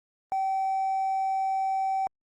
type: tone with hard clipping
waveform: triangle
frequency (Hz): 770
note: G5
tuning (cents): -31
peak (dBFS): -24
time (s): 0.32-2.07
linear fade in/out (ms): 0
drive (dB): 2
effects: Opus 32 kbps